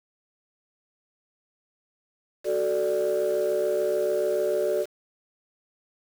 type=chord; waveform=sine; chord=D major; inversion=first; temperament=equal with one note detuned; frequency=373.2 / 440 / 587.3 Hz; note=F#4 / A4 / D5; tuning=+15 / 0 / 0 cents; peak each=-26 / -26 / -24 dBFS; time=2.44-4.86 s; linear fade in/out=50 ms; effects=tanh soft clip ceiling -17 dBFS + 7-bit